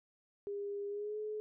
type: tone with pitch glide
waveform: sine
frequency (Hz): 404.7 to 426.5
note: G#4 to G#4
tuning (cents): -45 to +46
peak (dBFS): -37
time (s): 0.47-1.4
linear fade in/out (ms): 0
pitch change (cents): +91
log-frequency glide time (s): 0.88-1.18
effects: none